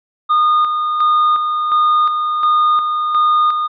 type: tone with tremolo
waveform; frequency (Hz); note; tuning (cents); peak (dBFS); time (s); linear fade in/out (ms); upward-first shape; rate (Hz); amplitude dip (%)
triangle; 1224; D#6; -29; -8; 0.29-3.68; 20; square; 1.4; 45
effects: resampled to 11025 Hz